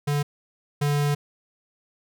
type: tone pair in turn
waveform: square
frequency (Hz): 145.2 / 145.2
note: D3 / D3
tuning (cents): -19 / -19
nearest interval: unison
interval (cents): 0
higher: neither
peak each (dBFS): -22 / -21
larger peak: second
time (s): 0.07-0.23 / 0.81-1.15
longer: second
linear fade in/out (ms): 10
effects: none